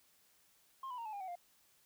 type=tone with pitch steps; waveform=sine; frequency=1064 / 992.7 / 926.3 / 864.2 / 806.4 / 752.4 / 702 Hz; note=C6 / B5 / A#5 / A5 / G5 / F#5 / F5; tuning=+29 / +9 / -11 / -31 / +49 / +29 / +9 cents; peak=-39 dBFS; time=0.83-1.355 s; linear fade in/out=5 ms; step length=75 ms; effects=tanh soft clip ceiling -40 dBFS + white hiss -70 dBFS RMS until 1.85 s